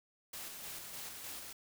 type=noise with tremolo; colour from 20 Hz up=white; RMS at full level=-45 dBFS; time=0.33-1.53 s; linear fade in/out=5 ms; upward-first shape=square; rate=3.3 Hz; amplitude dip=30%; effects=none